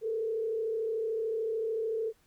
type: tone with frequency modulation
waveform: sine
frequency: 445.5 Hz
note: A4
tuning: 22 cents sharp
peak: -29 dBFS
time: 0.01-2.13 s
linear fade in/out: 50 ms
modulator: 33.5 Hz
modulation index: 0.62
effects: pink hiss -68 dBFS RMS until 2.26 s